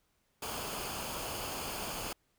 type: noise with comb filter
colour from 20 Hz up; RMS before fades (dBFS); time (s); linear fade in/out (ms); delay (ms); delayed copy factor
pink; -39; 0.42-2.13; 5; 0.52; -0.55
effects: pink hiss -75 dBFS RMS until 2.38 s